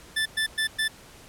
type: tone bursts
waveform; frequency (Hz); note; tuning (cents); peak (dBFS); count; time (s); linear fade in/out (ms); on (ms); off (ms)
25% pulse; 1760; A6; 0; -19; 4; 0.16-0.882; 10; 98; 110
effects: pink hiss -49 dBFS RMS until 1.28 s + low-pass 12000 Hz 12 dB/octave